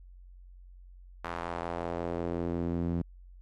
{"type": "tone with band-pass filter sweep", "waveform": "sawtooth", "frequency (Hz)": 85.5, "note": "F2", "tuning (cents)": -36, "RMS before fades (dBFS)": -33, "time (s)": [1.24, 3.02], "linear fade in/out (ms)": 5, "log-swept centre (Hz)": [1200, 200], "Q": 1.3, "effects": ["added 45 Hz sine -48 dBFS peak until 3.41 s", "MP3 64 kbps"]}